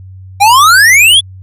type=exponential sweep; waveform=square; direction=up; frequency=776 to 3491 Hz; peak=-3 dBFS; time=0.4-1.21 s; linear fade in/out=20 ms; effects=added 94 Hz sine -28 dBFS peak until 1.42 s + resampled to 32000 Hz

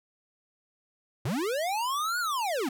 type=linear two-way sweep; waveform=square; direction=up then down; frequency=99 to 1480 to 228.7 Hz; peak=-28 dBFS; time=1.25-2.69 s; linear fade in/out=5 ms; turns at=2.19 s; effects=none

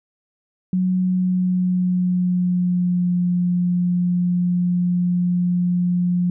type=tone with pitch glide; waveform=sine; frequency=184 to 177.53 Hz; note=F#3 to F3; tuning=-9 to +29 cents; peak=-16 dBFS; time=0.73-6.3 s; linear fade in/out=2 ms; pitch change=-62 cents; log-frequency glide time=0.96-3.16 s; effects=none

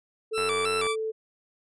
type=tone; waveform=sine; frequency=440 Hz; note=A4; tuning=in tune; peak=-27 dBFS; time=0.31-1.12 s; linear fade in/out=20 ms
type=tone with vibrato; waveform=20% pulse; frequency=1244.5 Hz; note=D#6; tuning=in tune; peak=-22 dBFS; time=0.33-0.96 s; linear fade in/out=50 ms; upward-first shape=square; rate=3.1 Hz; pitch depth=120 cents each way
type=click train; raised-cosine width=0.5 ms; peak=-21 dBFS; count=47; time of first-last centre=0.38-0.867 s; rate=94.5 Hz
effects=resampled to 24000 Hz

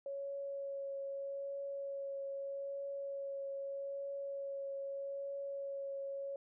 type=tone with vibrato; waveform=sine; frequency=554.4 Hz; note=C#5; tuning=in tune; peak=-39 dBFS; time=0.06-6.36 s; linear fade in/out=2 ms; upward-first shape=triangle; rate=0.8 Hz; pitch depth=12 cents each way; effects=none

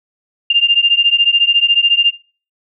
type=beating tone pair; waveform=sine; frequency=2794 / 2808 Hz; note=F7 / F7; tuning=0 / +9 cents; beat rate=14 Hz; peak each=-12 dBFS; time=0.5-2.11 s; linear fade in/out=5 ms; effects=noise-tail reverb RT60 0.4 s tail -20 dB re dry

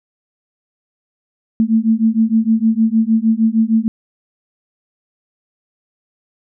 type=beating tone pair; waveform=sine; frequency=220 / 226.5 Hz; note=A3 / A#3; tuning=0 / -50 cents; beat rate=6.5 Hz; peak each=-14 dBFS; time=1.6-3.88 s; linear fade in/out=0 ms; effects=none

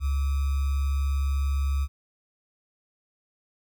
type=tone with sample-and-hold; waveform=sine; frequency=69.3 Hz; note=C#2; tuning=in tune; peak=-22 dBFS; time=0-1.88 s; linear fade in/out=50 ms; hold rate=1225 Hz; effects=none

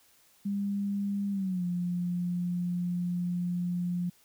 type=tone with pitch glide; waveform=sine; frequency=200.6 to 176.66 Hz; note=G3 to F3; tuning=+40 to +20 cents; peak=-28 dBFS; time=0.45-4.1 s; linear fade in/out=10 ms; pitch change=-220 cents; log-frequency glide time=1.31-1.64 s; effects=white hiss -63 dBFS RMS until 4.24 s

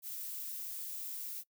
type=noise; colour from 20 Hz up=violet; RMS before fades=-42 dBFS; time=0.02-1.44 s; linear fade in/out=50 ms; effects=noise-tail reverb RT60 0.1 s tail -22 dB re dry

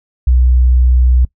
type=tone; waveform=sine; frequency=62.4 Hz; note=B1; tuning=19 cents sharp; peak=-5 dBFS; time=0.27-1.25 s; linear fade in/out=5 ms; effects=noise-tail reverb RT60 0.1 s tail -22 dB re dry + tanh soft clip ceiling -2 dBFS

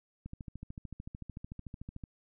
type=click train; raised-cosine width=5 ms; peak=-30 dBFS; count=25; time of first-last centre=0.26-2.038 s; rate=13.5 Hz; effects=none

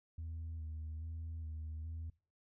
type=tone with vibrato; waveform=sine; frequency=79.9 Hz; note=D#2; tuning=47 cents sharp; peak=-39 dBFS; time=0.18-2.1 s; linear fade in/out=5 ms; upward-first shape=square; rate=1.2 Hz; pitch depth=30 cents each way; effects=noise-tail reverb RT60 0.4 s tail -25 dB re dry + tanh soft clip ceiling -39 dBFS

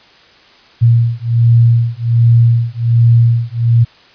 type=beating tone pair; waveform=sine; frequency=116.54 / 117.84 Hz; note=A#2 / A#2; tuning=0 / +19 cents; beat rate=1.3 Hz; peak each=-10 dBFS; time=0.81-3.85 s; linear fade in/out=20 ms; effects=white hiss -44 dBFS RMS until 4.14 s + resampled to 11025 Hz

